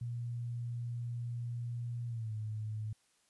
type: tone with pitch glide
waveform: sine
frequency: 119.3 to 108.14 Hz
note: A#2 to A2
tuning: +41 to -30 cents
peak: -36 dBFS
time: 0.01-2.93 s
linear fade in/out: 5 ms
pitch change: -171 cents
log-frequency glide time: 2.07-2.33 s
effects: white hiss -72 dBFS RMS until 3.29 s + resampled to 24000 Hz